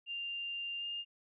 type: tone with pitch glide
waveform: sine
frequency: 2792 to 2816 Hz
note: F7 to F7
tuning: -1 to +14 cents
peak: -37 dBFS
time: 0.06-1.05 s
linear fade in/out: 50 ms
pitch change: +15 cents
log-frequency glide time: 0.78-0.85 s
effects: none